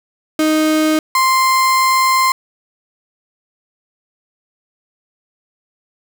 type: tone pair in turn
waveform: 35% pulse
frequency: 311.1 / 1046.4 Hz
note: D#4 / C6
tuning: 0 / 0 cents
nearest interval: octave + major sixth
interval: 2100 cents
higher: second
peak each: -10 / -9 dBFS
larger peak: second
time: 0.39-0.99 / 1.15-2.32 s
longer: second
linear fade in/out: 2 ms
effects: none